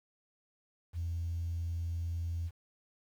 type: tone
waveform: sine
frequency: 84.5 Hz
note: E2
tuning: 43 cents sharp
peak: -32 dBFS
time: 0.93-2.51 s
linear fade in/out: 50 ms
effects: tanh soft clip ceiling -28 dBFS + 10-bit